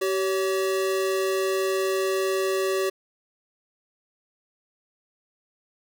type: tone pair together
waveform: square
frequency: 383.6 / 562.1 Hz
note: G4 / C#5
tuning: -37 / +24 cents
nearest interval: perfect fifth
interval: 661 cents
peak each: -24 / -30 dBFS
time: 0.01-2.9 s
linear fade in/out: 10 ms
effects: none